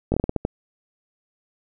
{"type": "slowing click train", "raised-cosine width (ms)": 2, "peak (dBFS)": -8, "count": 8, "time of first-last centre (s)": [0.12, 0.451], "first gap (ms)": 20, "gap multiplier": 1.28, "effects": []}